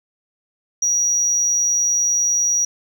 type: tone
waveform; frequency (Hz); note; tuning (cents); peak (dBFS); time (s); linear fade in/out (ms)
sine; 5770; F#8; -44; -14; 0.82-2.65; 5
effects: tanh soft clip ceiling -11 dBFS + 9-bit